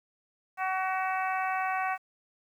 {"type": "harmonic tone", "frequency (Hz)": 376.5, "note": "F#4", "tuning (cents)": 30, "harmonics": [2, 3, 4, 5, 6, 7], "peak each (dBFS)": [-30, -34, -36, -38, -40, -41], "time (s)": [0.57, 1.98], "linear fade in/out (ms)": 50, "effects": ["10-bit"]}